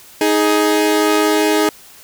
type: tone pair together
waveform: sawtooth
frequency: 312.8 / 417.6 Hz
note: D#4 / G#4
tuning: +9 / +10 cents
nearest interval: perfect fourth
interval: 501 cents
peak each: -11 / -11 dBFS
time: 0.21-1.69 s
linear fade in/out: 2 ms
effects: white hiss -42 dBFS RMS until 2.03 s